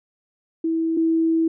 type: tone pair in turn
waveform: sine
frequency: 326.1 / 326.1 Hz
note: E4 / E4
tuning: -19 / -19 cents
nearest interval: unison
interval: 0 cents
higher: neither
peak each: -19 / -16 dBFS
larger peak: second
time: 0.64-0.97 / 0.97-1.48 s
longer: second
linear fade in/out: 5 ms
effects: none

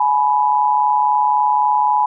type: tone pair together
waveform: sine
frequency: 844 / 987.8 Hz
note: G#5 / B5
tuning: +28 / 0 cents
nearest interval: minor third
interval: 272 cents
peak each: -15 dBFS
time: 0-2.06 s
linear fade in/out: 5 ms
effects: none

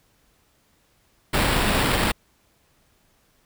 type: noise with sample-and-hold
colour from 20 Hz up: pink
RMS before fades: -21 dBFS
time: 1.33-2.12 s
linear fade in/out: 10 ms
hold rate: 6300 Hz
effects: pink hiss -63 dBFS RMS until 3.45 s

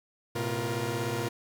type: tone cluster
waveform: sawtooth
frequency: 110.8 / 127.4 / 348.7 / 473.2 Hz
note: A2 / C3 / F4 / A#4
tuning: +13 / -46 / -3 / +26 cents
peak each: -31 dBFS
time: 0.35-1.29 s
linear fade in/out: 10 ms
effects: none

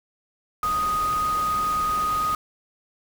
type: tone in noise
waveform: sine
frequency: 1244.5 Hz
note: D#6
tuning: in tune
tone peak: -21 dBFS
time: 0.63-2.35 s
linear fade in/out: 2 ms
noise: pink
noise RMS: -35 dBFS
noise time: 0.63-2.35 s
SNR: +11 dB
effects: none

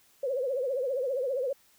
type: tone with vibrato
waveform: sine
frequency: 523.3 Hz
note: C5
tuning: in tune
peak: -27 dBFS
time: 0.23-1.53 s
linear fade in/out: 5 ms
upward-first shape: triangle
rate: 15 Hz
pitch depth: 160 cents each way
effects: white hiss -63 dBFS RMS until 1.78 s

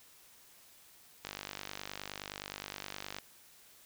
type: click train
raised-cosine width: 0.2 ms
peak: -22 dBFS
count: 97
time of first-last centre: 1.25-3.185 s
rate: 49.6 Hz
effects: white hiss -60 dBFS RMS until 3.85 s

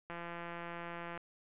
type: click train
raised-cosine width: 0.5 ms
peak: -29 dBFS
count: 185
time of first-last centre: 0.1-1.176 s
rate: 171 Hz
effects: resampled to 8000 Hz

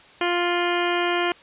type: harmonic tone with a mistuned harmonic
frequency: 350 Hz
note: F4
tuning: 4 cents sharp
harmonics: 1 / 2 / 3 / 4 / 5 / 6 / 7 / 8 / 9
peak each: -24 / -27 / -29 / -30 / -31 / -32 / -32 / -33 / -34 dBFS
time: 0.21-1.32 s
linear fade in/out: 2 ms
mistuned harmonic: 8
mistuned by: +39 cents
effects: white hiss -49 dBFS RMS until 1.42 s + resampled to 8000 Hz

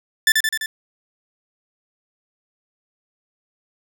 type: tone with echo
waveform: sawtooth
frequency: 1760 Hz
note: A6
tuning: in tune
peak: -8 dBFS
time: 0.27-0.32 s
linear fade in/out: 2 ms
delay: 85 ms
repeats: 4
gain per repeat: -3 dB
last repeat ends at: 0.66 s
effects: none

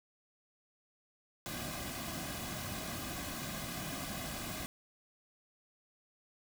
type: noise with comb filter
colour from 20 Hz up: pink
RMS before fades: -41 dBFS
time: 1.46-4.66 s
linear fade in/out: 0 ms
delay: 2.2 ms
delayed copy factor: -0.7
effects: none

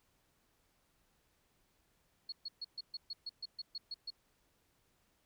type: tone bursts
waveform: sine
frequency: 4338 Hz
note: C#8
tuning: 38 cents flat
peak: -39 dBFS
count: 12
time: 2.29-4.104 s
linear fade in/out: 5 ms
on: 32 ms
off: 130 ms
effects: pink hiss -75 dBFS RMS until 5.25 s

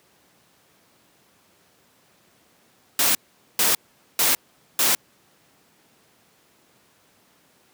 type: noise bursts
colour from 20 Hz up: white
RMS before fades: -19 dBFS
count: 4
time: 2.99-4.95 s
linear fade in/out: 2 ms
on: 160 ms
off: 440 ms
effects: pink hiss -59 dBFS RMS until 7.73 s + high-pass 150 Hz 12 dB/octave

